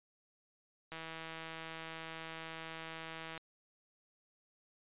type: click train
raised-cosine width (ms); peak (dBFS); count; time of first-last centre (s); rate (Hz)
0.3; -29; 399; 0.92-3.377; 162
effects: resampled to 8000 Hz